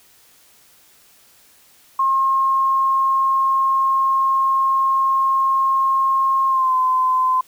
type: tone with pitch glide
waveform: sine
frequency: 1072 to 1028.3 Hz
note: C6 to C6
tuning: +42 to -30 cents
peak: -14 dBFS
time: 1.99-7.41 s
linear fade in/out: 5 ms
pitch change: -72 cents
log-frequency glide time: 6.47-6.75 s
effects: white hiss -52 dBFS RMS until 7.47 s